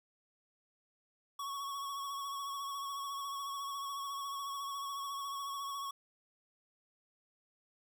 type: tone with vibrato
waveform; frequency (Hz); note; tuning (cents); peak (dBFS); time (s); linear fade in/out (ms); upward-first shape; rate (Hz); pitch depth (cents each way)
square; 1112; C#6; +5; -39; 1.39-5.91; 5; sine; 14; 32
effects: none